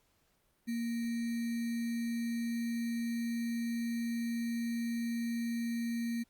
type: tone with sample-and-hold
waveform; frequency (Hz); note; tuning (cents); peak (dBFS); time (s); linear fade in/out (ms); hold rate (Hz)
sine; 233.1; A#3; 0; -32; 0.67-6.24; 20; 2100
effects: pink hiss -73 dBFS RMS until 6.29 s + Opus 48 kbps